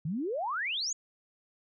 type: exponential sweep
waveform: sine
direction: up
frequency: 142.6 to 7040 Hz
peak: -30 dBFS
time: 0.05-0.93 s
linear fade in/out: 5 ms
effects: none